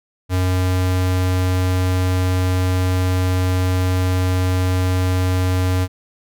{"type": "tone", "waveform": "square", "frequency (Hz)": 91.9, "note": "F#2", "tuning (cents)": -11, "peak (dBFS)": -16, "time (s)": [0.29, 5.88], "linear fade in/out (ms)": 50, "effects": []}